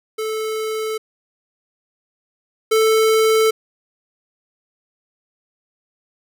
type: tone pair in turn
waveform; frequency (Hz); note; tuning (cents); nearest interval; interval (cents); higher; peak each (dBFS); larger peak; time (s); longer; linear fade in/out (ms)
square; 436.9 / 440.7; A4 / A4; -12 / +3; unison; 15; second; -22 / -13; second; 0.18-0.98 / 2.71-3.51; neither; 10
effects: none